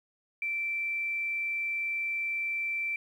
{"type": "tone", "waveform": "sine", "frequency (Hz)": 2339, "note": "D7", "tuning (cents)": -8, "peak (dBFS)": -29, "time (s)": [0.42, 2.96], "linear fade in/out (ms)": 2, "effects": ["10-bit"]}